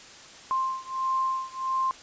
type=beating tone pair; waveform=sine; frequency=1051 / 1052.5 Hz; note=C6 / C6; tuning=+7 / +10 cents; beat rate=1.5 Hz; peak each=-28 / -29 dBFS; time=0.51-1.91 s; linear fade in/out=0 ms; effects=white hiss -47 dBFS RMS until 2.02 s + resampled to 16000 Hz